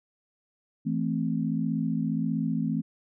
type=chord; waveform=sine; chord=A minor; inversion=second; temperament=equal; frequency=164.81 / 220 / 261.6 Hz; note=E3 / A3 / C4; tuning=0 / 0 / 0 cents; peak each=-29 / -29 / -30 dBFS; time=0.85-2.82 s; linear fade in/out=20 ms; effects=none